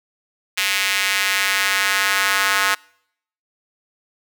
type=tone with high-pass filter sweep; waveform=square; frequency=97.8 Hz; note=G2; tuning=4 cents flat; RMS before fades=-19 dBFS; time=0.57-2.75 s; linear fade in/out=10 ms; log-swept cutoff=2300 to 1400 Hz; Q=1.8; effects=noise-tail reverb RT60 0.7 s tail -26 dB re dry